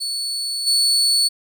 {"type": "tone with level steps", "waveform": "35% pulse", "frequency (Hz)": 4435, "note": "C#8", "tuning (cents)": 0, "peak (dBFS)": [-21, -13], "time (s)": [0, 1.29], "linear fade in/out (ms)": 20, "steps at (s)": 0.66, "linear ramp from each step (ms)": 20, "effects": []}